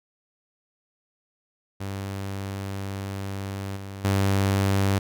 sawtooth tone with level steps, 98 Hz, G2, in tune, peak -26 / -31 / -16 dBFS, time 1.8-4.99 s, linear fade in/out 10 ms, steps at 3.76 / 4.04 s, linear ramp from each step 10 ms, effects none

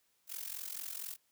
blue noise with amplitude modulation, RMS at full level -39 dBFS, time 0.27-1.17 s, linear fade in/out 50 ms, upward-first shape sine, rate 44.3 Hz, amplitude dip 85%, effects white hiss -75 dBFS RMS until 1.31 s + high-pass 60 Hz 12 dB/octave

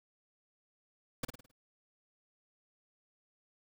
pink noise with echo, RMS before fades -35 dBFS, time 1.23-1.25 s, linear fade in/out 5 ms, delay 53 ms, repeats 5, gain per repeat -7 dB, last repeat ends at 1.515 s, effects none

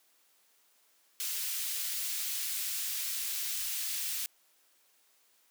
white high-pass noise, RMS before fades -35 dBFS, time 1.2-4.26 s, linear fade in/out 0 ms, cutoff 2400 Hz, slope 12 dB/octave, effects white hiss -68 dBFS RMS until 5.5 s + high-pass 300 Hz 12 dB/octave

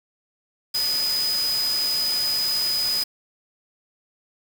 sine tone in noise, 4986 Hz, D#8, 3 cents sharp, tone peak -21 dBFS, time 0.74-3.04 s, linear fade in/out 10 ms, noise white, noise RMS -31 dBFS, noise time 0.74-3.04 s, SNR +7 dB, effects none

